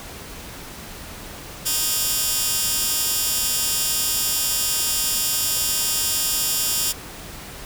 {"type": "tone with high-pass filter", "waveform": "15% pulse", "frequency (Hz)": 311.1, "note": "D#4", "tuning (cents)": 0, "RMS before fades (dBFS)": -22, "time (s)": [1.65, 6.93], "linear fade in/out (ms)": 20, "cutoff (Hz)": 5900, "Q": 0.66, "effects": ["pink hiss -37 dBFS RMS until 7.65 s"]}